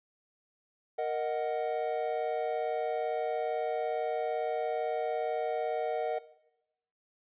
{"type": "chord", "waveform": "triangle", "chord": "D# minor", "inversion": "second", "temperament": "equal", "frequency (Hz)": [466.2, 622.3, 740], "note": ["A#4", "D#5", "F#5"], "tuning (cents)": [0, 0, 0], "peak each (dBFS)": -32, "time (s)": [0.98, 6.19], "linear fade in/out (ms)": 10, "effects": ["noise-tail reverb RT60 0.9 s tail -18 dB re dry", "resampled to 8000 Hz"]}